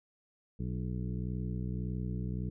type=harmonic tone with a mistuned harmonic; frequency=61.74 Hz; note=B1; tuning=in tune; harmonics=1 / 2 / 3 / 4 / 5 / 6 / 7; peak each=-38 / -37 / -38 / -49 / -48 / -53 / -51 dBFS; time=0.59-2.5 s; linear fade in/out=10 ms; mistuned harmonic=5; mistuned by=-16 cents; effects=none